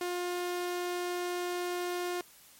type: tone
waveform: sawtooth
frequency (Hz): 355.1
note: F4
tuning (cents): +29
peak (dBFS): -28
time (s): 0.01-2.21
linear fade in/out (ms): 2
effects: white hiss -57 dBFS RMS until 2.59 s + MP3 64 kbps